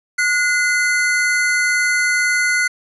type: tone pair together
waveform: square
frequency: 1454 / 2056 Hz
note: F#6 / C7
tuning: -31 / -31 cents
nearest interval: tritone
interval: 600 cents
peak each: -18 dBFS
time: 0.18-2.68 s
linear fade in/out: 10 ms
effects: resampled to 24000 Hz + 9-bit